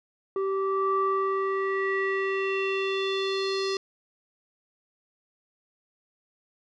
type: tone with low-pass filter sweep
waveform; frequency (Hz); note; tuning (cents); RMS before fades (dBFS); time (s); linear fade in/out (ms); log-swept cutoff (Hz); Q
square; 387.9; G4; -18; -27; 0.36-3.77; 2; 860 to 4900; 4.2
effects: none